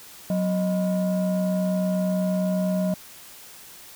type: tone pair together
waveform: sine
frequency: 184.65 / 622.3 Hz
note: F#3 / D#5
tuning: -3 / 0 cents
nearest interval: octave + major sixth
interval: 2103 cents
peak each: -20 / -24 dBFS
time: 0.3-2.94 s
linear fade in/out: 2 ms
effects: tanh soft clip ceiling -18 dBFS + white hiss -45 dBFS RMS until 3.95 s